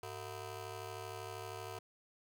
15% pulse ring-modulated tone, 277.2 Hz, C#4, in tune, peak -34 dBFS, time 0.03-1.79 s, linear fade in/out 2 ms, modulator 175 Hz, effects none

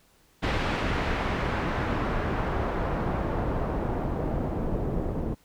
pink noise with low-pass filter sweep, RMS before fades -28 dBFS, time 0.42-5.35 s, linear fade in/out 20 ms, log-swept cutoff 2800 to 470 Hz, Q 0.86, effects pink hiss -62 dBFS RMS until 5.44 s

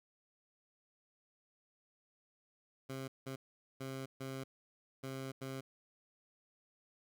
15% pulse tone bursts at uneven times, 133.4 Hz, C3, 34 cents sharp, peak -35 dBFS, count 6, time 2.89-3.08 / 3.26-3.36 / 3.8-4.06 / 4.2-4.44 / 5.03-5.32 / 5.41-5.61 s, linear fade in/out 10 ms, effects none

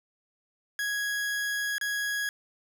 40% pulse tone with dropouts, 1661.2 Hz, G#6, in tune, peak -27 dBFS, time 0.79-2.29 s, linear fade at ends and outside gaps 1 ms, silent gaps 1.782-1.812 s, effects none

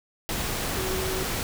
sine tone in noise, 376.1 Hz, F#4, 28 cents sharp, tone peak -31 dBFS, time 0.77-1.23 s, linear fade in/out 0 ms, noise pink, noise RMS -29 dBFS, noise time 0.29-1.43 s, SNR -5 dB, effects none

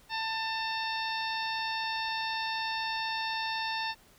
harmonic tone with a mistuned harmonic, 892 Hz, A5, 23 cents sharp, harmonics 1 / 2 / 3 / 4 / 5 / 6, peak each -34 / -37 / -39 / -40 / -41 / -42 dBFS, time 0.09-3.95 s, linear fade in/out 50 ms, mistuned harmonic 4, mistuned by +35 cents, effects pink hiss -60 dBFS RMS until 4.18 s

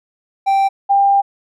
triangle / sine tone pair in turn, 783 / 795.8 Hz, G5 / G5, -2 / +26 cents, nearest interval unison, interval 28 cents, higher second, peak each -9 dBFS, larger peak neither, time 0.46-0.69 / 0.89-1.22 s, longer second, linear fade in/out 20 ms, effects none

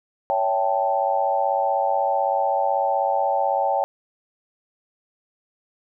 sine chord, A dominant seventh, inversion first, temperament equal with one note detuned, 560.8 / 659.3 / 784 / 880 Hz, C#5 / E5 / G5 / A5, +20 / 0 / 0 / 0 cents, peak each -24 / -27 / -22 / -25 dBFS, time 0.3-3.84 s, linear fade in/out 0 ms, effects none

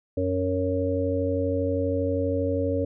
harmonic tone, 92.5 Hz, F#2, in tune, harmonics 1 / 3 / 5 / 6, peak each -28 / -28 / -28 / -28 dBFS, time 0.17-2.85 s, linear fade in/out 5 ms, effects none

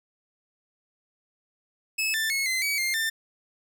sawtooth tone with pitch steps, 2595 / 1773 / 2182 / 2059 / 2271 / 2112 / 1791 Hz, E7 / A6 / C#7 / C7 / C#7 / C7 / A6, -28 / +13 / -28 / -28 / +41 / +16 / +30 cents, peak -21 dBFS, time 1.98-3.1 s, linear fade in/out 10 ms, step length 160 ms, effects none

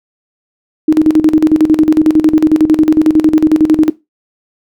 sine tone with tremolo, 311.1 Hz, D#4, in tune, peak -3 dBFS, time 0.88-3.9 s, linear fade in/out 5 ms, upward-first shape square, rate 11 Hz, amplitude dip 80%, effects noise-tail reverb RT60 0.2 s tail -18 dB re dry

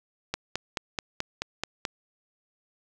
click train, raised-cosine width 0.2 ms, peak -11 dBFS, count 8, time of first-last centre 0.34-1.852 s, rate 4.63 Hz, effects none

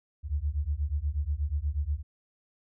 sine beating tone pair, 69.3 / 77.6 Hz, C#2 / D#2, 0 / -4 cents, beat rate 8.3 Hz, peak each -30 dBFS, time 0.23-2.03 s, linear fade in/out 50 ms, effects none

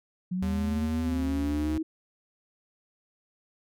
sine linear sweep, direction up, 178.5 to 321 Hz, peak -27 dBFS, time 0.31-1.83 s, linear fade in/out 10 ms
square tone with pitch glide, 80 to 74.64 Hz, D#2 to D2, +49 to +29 cents, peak -31 dBFS, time 0.42-1.78 s, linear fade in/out 5 ms, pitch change -120 cents, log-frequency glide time 1-1.26 s
effects none

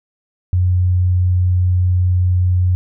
sine tone, 90.5 Hz, F#2, 38 cents flat, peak -11 dBFS, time 0.53-2.75 s, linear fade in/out 0 ms, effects none

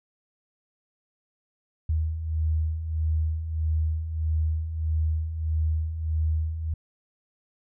sine beating tone pair, 77.78 / 79.38 Hz, D#2 / D#2, 0 / +35 cents, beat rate 1.6 Hz, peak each -31 / -24 dBFS, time 1.89-6.74 s, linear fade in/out 5 ms, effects none

